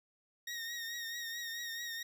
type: tone with vibrato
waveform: 20% pulse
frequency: 1864.7 Hz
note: A#6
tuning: in tune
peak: -34 dBFS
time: 0.47-2.03 s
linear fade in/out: 5 ms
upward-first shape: triangle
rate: 4.6 Hz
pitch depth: 47 cents each way
effects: none